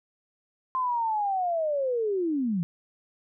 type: linear sweep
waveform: sine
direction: down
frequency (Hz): 1046.5 to 161.2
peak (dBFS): -24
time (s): 0.75-2.63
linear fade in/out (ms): 0
effects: none